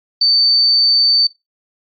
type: tone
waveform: sine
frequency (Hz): 4561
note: C#8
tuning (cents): +49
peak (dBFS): -10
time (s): 0.21-1.27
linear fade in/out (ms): 5
effects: noise-tail reverb RT60 0.2 s tail -19 dB re dry + AAC 48 kbps